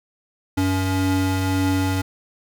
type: tone pair together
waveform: square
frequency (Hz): 94.7 / 282.3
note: F#2 / C#4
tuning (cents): +41 / +32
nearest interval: octave + perfect fifth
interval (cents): 1891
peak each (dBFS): -22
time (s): 0.57-2.02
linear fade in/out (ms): 10
effects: none